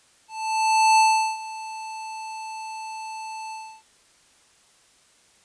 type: tone with ADSR envelope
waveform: square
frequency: 880 Hz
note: A5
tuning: in tune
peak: -14 dBFS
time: 0.28-3.83 s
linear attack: 700 ms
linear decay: 390 ms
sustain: -19 dB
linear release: 310 ms
effects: white hiss -58 dBFS RMS until 5.44 s + resampled to 22050 Hz